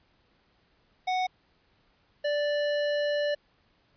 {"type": "tone pair in turn", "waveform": "square", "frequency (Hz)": [740, 585.9], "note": ["F#5", "D5"], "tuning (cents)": [0, -4], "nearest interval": "major third", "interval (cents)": 404, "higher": "first", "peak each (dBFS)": -26, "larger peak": "neither", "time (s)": [[1.07, 1.27], [2.24, 3.35]], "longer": "second", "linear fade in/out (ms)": 10, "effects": ["pink hiss -67 dBFS RMS until 3.96 s", "resampled to 11025 Hz"]}